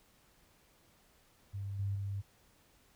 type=tone with level steps; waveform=sine; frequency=99.2 Hz; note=G2; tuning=21 cents sharp; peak=-37 / -32 / -35 dBFS; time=1.53-2.22 s; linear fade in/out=20 ms; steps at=1.79 / 1.95 s; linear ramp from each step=5 ms; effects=pink hiss -67 dBFS RMS until 2.95 s